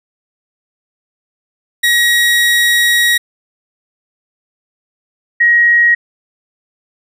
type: tone pair in turn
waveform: 30% pulse / sine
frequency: 1900 / 1892 Hz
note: A#6 / A#6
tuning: +33 / +25 cents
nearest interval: unison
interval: 8 cents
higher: first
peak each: -6 dBFS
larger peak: neither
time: 1.83-3.18 / 5.4-5.95 s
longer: first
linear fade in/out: 10 ms
effects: none